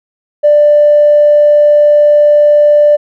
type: tone with tanh clipping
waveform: triangle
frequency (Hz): 591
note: D5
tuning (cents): +11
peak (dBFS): -3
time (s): 0.43-2.97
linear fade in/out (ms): 20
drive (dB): 4
effects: none